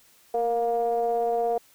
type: ring-modulated tone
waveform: triangle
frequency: 118.9 Hz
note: A#2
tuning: 35 cents sharp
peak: -17 dBFS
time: 0.34-1.58 s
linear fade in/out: 5 ms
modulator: 586 Hz
effects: white hiss -58 dBFS RMS until 1.74 s